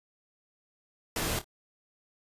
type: noise with echo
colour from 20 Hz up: pink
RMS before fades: -31 dBFS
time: 1.16-1.39 s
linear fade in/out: 2 ms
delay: 27 ms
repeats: 2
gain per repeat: -12 dB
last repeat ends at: 1.444 s
effects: resampled to 32000 Hz